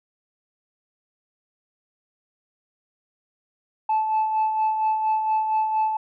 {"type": "tone with tremolo", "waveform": "sine", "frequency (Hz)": 871, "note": "A5", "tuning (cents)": -18, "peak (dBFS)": -16, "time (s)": [3.89, 5.97], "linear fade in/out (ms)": 5, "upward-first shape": "sine", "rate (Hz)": 4.3, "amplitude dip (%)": 50, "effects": ["tanh soft clip ceiling -16 dBFS"]}